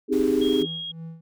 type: chord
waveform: sine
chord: Ab major seventh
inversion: first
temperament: equal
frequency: 261.6 / 311.1 / 392 / 415.3 Hz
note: C4 / Eb4 / G4 / Ab4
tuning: 0 / 0 / 0 / 0 cents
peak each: -24 dBFS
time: 0.08-0.67 s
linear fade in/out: 50 ms
type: noise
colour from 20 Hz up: pink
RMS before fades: -41 dBFS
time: 0.12-0.63 s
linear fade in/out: 10 ms
type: tone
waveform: sine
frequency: 3274 Hz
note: G#7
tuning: 25 cents flat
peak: -30 dBFS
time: 0.41-0.92 s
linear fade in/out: 10 ms
type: tone with tremolo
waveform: triangle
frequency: 163.7 Hz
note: E3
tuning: 12 cents flat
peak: -31 dBFS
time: 0.6-1.21 s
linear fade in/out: 5 ms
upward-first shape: sine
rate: 2.8 Hz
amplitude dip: 85%
effects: none